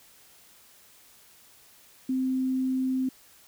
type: tone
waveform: sine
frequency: 260 Hz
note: C4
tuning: 11 cents flat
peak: -24 dBFS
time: 2.09-3.09 s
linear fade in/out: 5 ms
effects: white hiss -56 dBFS RMS until 3.47 s